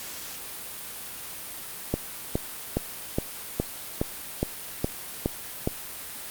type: click train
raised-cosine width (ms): 2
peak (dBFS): -10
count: 10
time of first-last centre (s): 1.94-5.674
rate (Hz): 2.41
effects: white hiss -38 dBFS RMS until 6.3 s + Opus 48 kbps